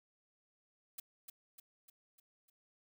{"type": "noise with echo", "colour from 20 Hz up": "blue", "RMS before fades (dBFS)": -44, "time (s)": [0.98, 1], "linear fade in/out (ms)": 5, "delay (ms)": 300, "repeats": 5, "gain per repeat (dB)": -5, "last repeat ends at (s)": 2.5, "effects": []}